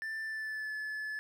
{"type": "tone with pitch glide", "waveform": "triangle", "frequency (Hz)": [1773, 1725.5], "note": ["A6", "A6"], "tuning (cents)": [13, -34], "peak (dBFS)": -34, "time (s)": [0.02, 1.19], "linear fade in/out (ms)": 0, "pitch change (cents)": -47, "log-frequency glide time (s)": [0.23, 0.73], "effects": []}